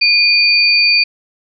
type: tone pair together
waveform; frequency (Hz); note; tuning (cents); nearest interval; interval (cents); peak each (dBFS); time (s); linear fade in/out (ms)
sine; 2437 / 4600; D#7 / D8; -37 / -37; major seventh; 1100; -11; 0.01-1.04; 10
effects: none